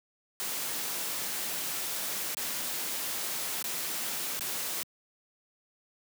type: noise with dropouts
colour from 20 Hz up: white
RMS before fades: -34 dBFS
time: 0.4-4.83 s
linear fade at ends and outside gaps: 0 ms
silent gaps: 2.346-2.37 / 3.625-3.642 / 4.393-4.408 s
effects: high-pass 150 Hz 12 dB/octave